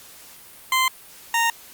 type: tone pair in turn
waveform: 20% pulse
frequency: 1039 / 925.6 Hz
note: C6 / A#5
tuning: -12 / -13 cents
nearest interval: major second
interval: 201 cents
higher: first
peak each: -12 / -13 dBFS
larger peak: first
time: 0.72-0.88 / 1.34-1.5 s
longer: neither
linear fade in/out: 2 ms
effects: white hiss -45 dBFS RMS until 1.73 s + Opus 48 kbps